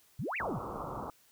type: exponential two-way sweep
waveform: sine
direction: up then down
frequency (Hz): 99 to 2792 to 99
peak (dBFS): -33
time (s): 0.19-0.59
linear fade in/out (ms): 5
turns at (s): 0.37
type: low-pass noise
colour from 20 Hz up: white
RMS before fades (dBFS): -40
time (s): 0.4-1.1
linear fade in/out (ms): 0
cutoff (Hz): 1300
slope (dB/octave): 96
effects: white hiss -65 dBFS RMS until 1.31 s